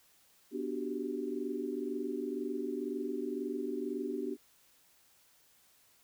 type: chord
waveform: sine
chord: G major seventh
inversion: first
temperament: equal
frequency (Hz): 246.9 / 293.7 / 370 / 392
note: B3 / D4 / F#4 / G4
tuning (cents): 0 / 0 / 0 / 0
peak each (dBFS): -40 / -39 / -40 / -39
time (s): 0.51-4.37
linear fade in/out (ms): 50
effects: white hiss -66 dBFS RMS until 6.03 s